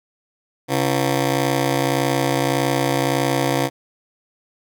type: ring-modulated tone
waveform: 15% pulse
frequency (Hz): 207.7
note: G#3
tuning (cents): 0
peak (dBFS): -8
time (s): 0.68-3.7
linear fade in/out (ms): 50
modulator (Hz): 73
effects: none